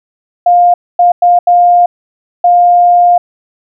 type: tone bursts at uneven times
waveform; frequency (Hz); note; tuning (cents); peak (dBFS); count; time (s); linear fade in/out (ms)
sine; 705; F5; +16; -3; 5; 0.46-0.74 / 0.99-1.12 / 1.22-1.39 / 1.47-1.86 / 2.44-3.18; 5
effects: none